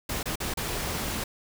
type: noise with dropouts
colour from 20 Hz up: pink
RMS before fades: -31 dBFS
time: 0.09-1.24 s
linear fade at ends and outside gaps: 5 ms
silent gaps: 0.23-0.256 / 0.357-0.402 / 0.539-0.572 s
effects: none

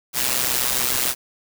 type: noise with amplitude modulation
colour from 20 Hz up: white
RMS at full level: -18 dBFS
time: 0.13-1.15 s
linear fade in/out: 50 ms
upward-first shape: sine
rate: 127 Hz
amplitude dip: 80%
effects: none

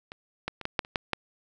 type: clicks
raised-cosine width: 0.3 ms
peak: -24 / -14 / -22 / -13 / -7 / -30 / -10 / -10 dBFS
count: 8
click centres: 0.119 / 0.48 / 0.613 / 0.654 / 0.792 / 0.849 / 0.958 / 1.133 s
effects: none

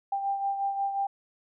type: beating tone pair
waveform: sine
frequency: 791 / 796.6 Hz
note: G5 / G5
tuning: +15 / +28 cents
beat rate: 5.6 Hz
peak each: -27 / -36 dBFS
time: 0.12-1.07 s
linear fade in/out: 5 ms
effects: none

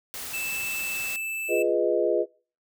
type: noise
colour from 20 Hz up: white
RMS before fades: -36 dBFS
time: 0.14-1.16 s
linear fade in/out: 0 ms
type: tone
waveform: square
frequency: 2637 Hz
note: E7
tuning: in tune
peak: -30 dBFS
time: 0.33-1.63 s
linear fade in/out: 10 ms
type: chord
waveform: sine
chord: F half-diminished seventh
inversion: none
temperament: equal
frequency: 349.2 / 415.3 / 493.9 / 622.3 Hz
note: F4 / Ab4 / Cb5 / Eb5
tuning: 0 / 0 / 0 / 0 cents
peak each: -26 dBFS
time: 1.48-2.26 s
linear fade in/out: 50 ms
effects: noise-tail reverb RT60 0.4 s tail -24 dB re dry

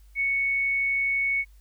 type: tone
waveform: sine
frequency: 2217 Hz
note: C#7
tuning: in tune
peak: -22 dBFS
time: 0.15-1.45 s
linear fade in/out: 50 ms
effects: added 50 Hz sine -49 dBFS peak until 1.6 s + white hiss -66 dBFS RMS until 1.6 s

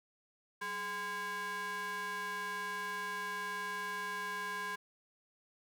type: ring-modulated tone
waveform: square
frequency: 303.5 Hz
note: D#4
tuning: 43 cents flat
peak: -35 dBFS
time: 0.61-4.76 s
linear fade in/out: 10 ms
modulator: 1330 Hz
effects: none

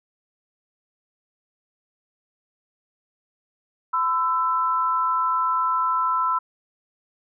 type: tone pair together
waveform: sine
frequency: 1013.3 / 1326 Hz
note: B5 / E6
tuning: +44 / +10 cents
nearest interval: perfect fourth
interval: 466 cents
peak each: -22 dBFS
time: 3.93-6.39 s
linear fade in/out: 10 ms
effects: none

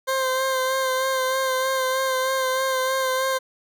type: tone with vibrato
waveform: 20% pulse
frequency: 523.3 Hz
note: C5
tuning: in tune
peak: -16 dBFS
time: 0.07-3.39 s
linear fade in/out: 20 ms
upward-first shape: sine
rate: 3.2 Hz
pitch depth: 24 cents each way
effects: none

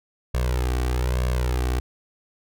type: tone with flanger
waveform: sawtooth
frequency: 62 Hz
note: B1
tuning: 7 cents sharp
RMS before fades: -23 dBFS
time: 0.34-1.8 s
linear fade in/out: 5 ms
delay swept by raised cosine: 1.8 to 2.64 ms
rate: 1.1 Hz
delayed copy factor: +0.85
effects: none

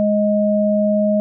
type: tone pair together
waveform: sine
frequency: 208.6 / 625 Hz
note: G#3 / D#5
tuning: +8 / +8 cents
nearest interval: octave + perfect fifth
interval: 1900 cents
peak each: -16 dBFS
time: 0-1.2 s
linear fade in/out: 0 ms
effects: none

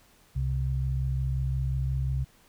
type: tone pair together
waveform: sine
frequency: 65.9 / 131.56 Hz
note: C2 / C3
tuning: +13 / +10 cents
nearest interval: octave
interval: 1197 cents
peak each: -28 dBFS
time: 0.35-2.25 s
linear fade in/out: 20 ms
effects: pink hiss -60 dBFS RMS until 2.48 s

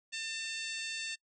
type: harmonic tone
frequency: 897 Hz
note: A5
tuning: 33 cents sharp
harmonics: 2 / 3 / 4 / 5 / 6 / 7 / 8 / 9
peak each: -44 / -41 / -44 / -44 / -51 / -50 / -49 / -49 dBFS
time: 0.12-1.16 s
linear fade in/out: 20 ms
effects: noise-tail reverb RT60 0.1 s tail -25 dB re dry

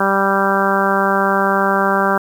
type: harmonic tone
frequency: 195.8 Hz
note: G3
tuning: 2 cents flat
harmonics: 1 / 2 / 3 / 4 / 5 / 6 / 7 / 8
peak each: -21 / -21 / -21 / -21 / -21 / -21 / -21 / -21 dBFS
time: 0-2.18 s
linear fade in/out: 5 ms
effects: 7-bit

